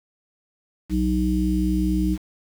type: harmonic tone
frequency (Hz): 62.2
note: B1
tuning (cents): +13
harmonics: 1 / 3 / 5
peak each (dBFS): -23 / -23 / -23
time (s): 0.89-2.18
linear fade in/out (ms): 50
effects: 7-bit